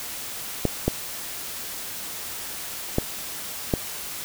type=clicks; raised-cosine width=2 ms; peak=-6 dBFS; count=4; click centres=0.653 / 0.88 / 2.984 / 3.738 s; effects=white hiss -34 dBFS RMS until 4.24 s